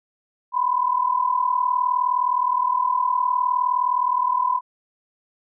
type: tone pair together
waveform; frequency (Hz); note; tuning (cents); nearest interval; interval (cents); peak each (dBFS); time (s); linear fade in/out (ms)
sine; 987.8 / 1027.2; B5 / C6; 0 / -32; minor second; 68; -20 / -22; 0.52-4.61; 50
effects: none